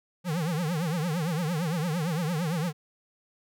square tone with vibrato, 164.81 Hz, E3, in tune, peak -27 dBFS, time 0.24-2.73 s, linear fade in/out 50 ms, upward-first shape triangle, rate 8.8 Hz, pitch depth 220 cents each way, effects none

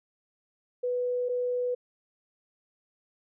sine tone pair in turn, 493.9 / 493.9 Hz, B4 / B4, 0 / 0 cents, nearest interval unison, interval 0 cents, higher neither, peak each -26 dBFS, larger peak neither, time 0.83-1.29 / 1.29-1.75 s, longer neither, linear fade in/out 10 ms, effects none

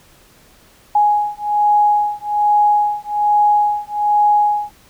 sine beating tone pair, 832 / 833.2 Hz, G#5 / G#5, +3 / +5 cents, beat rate 1.2 Hz, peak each -15 dBFS, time 0.95-4.71 s, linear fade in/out 5 ms, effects pink hiss -49 dBFS RMS until 4.89 s

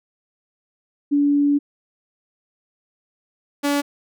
sine / sawtooth tone pair in turn, 287.2 / 286.1 Hz, D4 / D4, -39 / -45 cents, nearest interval unison, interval 6 cents, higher first, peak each -14 dBFS, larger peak neither, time 1.11-1.59 / 3.63-3.82 s, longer first, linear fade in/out 20 ms, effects none

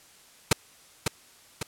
pink noise with echo, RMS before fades -18 dBFS, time 0.51-0.53 s, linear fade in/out 5 ms, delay 550 ms, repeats 2, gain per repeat -6 dB, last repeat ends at 1.63 s, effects white hiss -55 dBFS RMS until 1.67 s + low-pass 11000 Hz 12 dB/octave

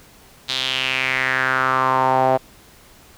sawtooth tone with band-pass filter sweep, 130.81 Hz, C3, in tune, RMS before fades -19 dBFS, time 0.48-2.38 s, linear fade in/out 20 ms, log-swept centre 3900 to 680 Hz, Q 4.1, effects pink hiss -48 dBFS RMS until 3.17 s

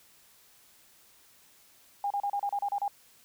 sine tone bursts, 809 Hz, G#5, 46 cents flat, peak -27 dBFS, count 9, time 2.04-2.88 s, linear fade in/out 2 ms, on 64 ms, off 33 ms, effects white hiss -60 dBFS RMS until 3.24 s

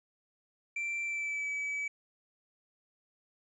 triangle tone with pitch glide, 2349 to 2289 Hz, D7 to D7, 0 to -45 cents, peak -31 dBFS, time 0.76-1.88 s, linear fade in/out 5 ms, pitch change -45 cents, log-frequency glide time 1.03-1.49 s, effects resampled to 22050 Hz + 12-bit

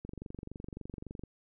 click train, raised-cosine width 3 ms, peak -29 dBFS, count 29, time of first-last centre 0.05-1.236 s, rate 23.6 Hz, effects none

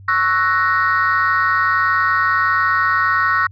sine chord, F# dominant seventh, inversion second, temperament equal, 1108.7 / 1318.5 / 1480 / 1864.7 Hz, C#6 / E6 / F#6 / A#6, 0 / 0 / 0 / 0 cents, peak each -18 dBFS, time 0.08-3.47 s, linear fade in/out 5 ms, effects tanh soft clip ceiling -7 dBFS + added 97 Hz sine -37 dBFS peak until 3.51 s

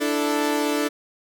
sawtooth chord, D suspended second, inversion none, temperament equal, 293.7 / 329.6 / 440 Hz, D4 / E4 / A4, 0 / 0 / 0 cents, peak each -19 / -25 / -22 dBFS, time 0-0.89 s, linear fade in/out 20 ms, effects none

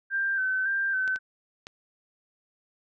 sine tone with vibrato, 1555 Hz, G6, 14 cents flat, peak -24 dBFS, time 0.1-1.19 s, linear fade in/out 50 ms, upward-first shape square, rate 1.8 Hz, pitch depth 33 cents each way
clicks, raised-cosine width 0.2 ms, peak -23 dBFS, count 3, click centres 1.078 / 1.16 / 1.669 s
effects none

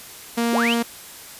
sawtooth tone, 233.9 Hz, A#3, 6 cents sharp, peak -15 dBFS, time 0.37-0.83 s, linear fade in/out 10 ms
sine linear sweep, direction up, 180 to 3325 Hz, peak -20 dBFS, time 0.52-0.75 s, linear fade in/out 20 ms
effects white hiss -40 dBFS RMS until 1.39 s + resampled to 32000 Hz

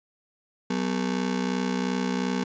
35% pulse ring-modulated tone, 220 Hz, A3, in tune, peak -20 dBFS, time 0.7-2.44 s, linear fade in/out 5 ms, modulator 31.4 Hz, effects resampled to 16000 Hz

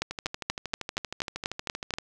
two click trains, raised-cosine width 0.2 ms, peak -10 / -16 dBFS, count 9 / 25, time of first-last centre 0.02-1.938 / 0.11-1.985 s, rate 4.17 / 12.8 Hz, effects none

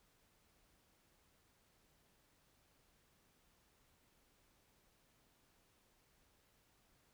silence, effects pink hiss -74 dBFS RMS until 7.13 s

